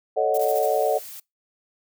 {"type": "chord", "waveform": "sine", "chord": "D# half-diminished seventh", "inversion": "second", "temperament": "equal", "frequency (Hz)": [440, 554.4, 622.3, 740], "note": ["A4", "C#5", "D#5", "F#5"], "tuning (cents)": [0, 0, 0, 0], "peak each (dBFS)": -24, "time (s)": [0.16, 0.99], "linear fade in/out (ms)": 20}
{"type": "noise bursts", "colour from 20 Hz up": "violet", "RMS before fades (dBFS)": -34, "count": 5, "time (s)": [0.34, 0.662], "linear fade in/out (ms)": 5, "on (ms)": 38, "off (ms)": 33}
{"type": "noise", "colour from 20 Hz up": "blue", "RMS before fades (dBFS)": -39, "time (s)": [0.39, 1.2], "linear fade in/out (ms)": 5}
{"effects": ["noise-tail reverb RT60 0.2 s tail -24 dB re dry"]}